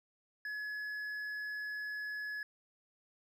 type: tone with hard clipping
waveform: triangle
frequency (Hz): 1697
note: G#6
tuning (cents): +37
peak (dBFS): -39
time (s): 0.45-2.43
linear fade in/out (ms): 2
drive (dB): 7
effects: none